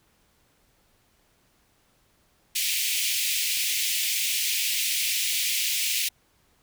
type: high-pass noise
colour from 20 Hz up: pink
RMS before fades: -26 dBFS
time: 2.55-6.09 s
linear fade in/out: 10 ms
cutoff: 2200 Hz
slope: 48 dB/octave
effects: pink hiss -65 dBFS RMS until 6.62 s